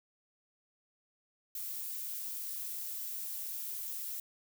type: noise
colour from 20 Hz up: violet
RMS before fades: -40 dBFS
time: 1.55-4.2 s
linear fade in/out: 2 ms
effects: none